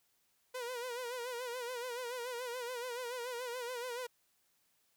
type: tone with vibrato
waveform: sawtooth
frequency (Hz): 490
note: B4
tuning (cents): -14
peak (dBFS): -35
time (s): 0.54-4.07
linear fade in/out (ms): 10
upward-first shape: sine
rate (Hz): 7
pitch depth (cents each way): 80
effects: white hiss -75 dBFS RMS until 4.96 s